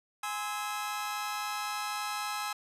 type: chord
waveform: sawtooth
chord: Ab augmented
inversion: none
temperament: just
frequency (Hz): 830.6 / 1038.3 / 1297.8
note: Ab5 / C6 / E6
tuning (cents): 0 / -14 / -27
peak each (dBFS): -33 / -37 / -33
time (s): 0.23-2.53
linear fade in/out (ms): 5
effects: resampled to 32000 Hz